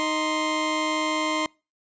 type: tone pair together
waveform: 20% pulse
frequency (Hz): 311.1 / 1046.5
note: D#4 / C6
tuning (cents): 0 / 0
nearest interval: octave + major sixth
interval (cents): 2100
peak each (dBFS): -21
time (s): 0-1.46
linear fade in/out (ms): 0
effects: noise-tail reverb RT60 0.3 s tail -26 dB re dry + resampled to 16000 Hz